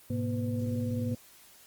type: tone cluster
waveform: sine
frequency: 106.2 / 126.7 / 239.3 / 505 Hz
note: G#2 / B2 / A#3 / B4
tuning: +39 / +45 / +46 / +39 cents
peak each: -32 / -38 / -32 / -39 dBFS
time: 0.1-1.15 s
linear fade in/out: 5 ms
effects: white hiss -56 dBFS RMS until 1.66 s + Opus 24 kbps